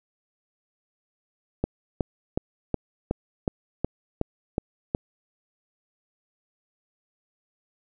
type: click train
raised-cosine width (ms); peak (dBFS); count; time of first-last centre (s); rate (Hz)
2; -10; 10; 1.64-4.949; 2.72
effects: none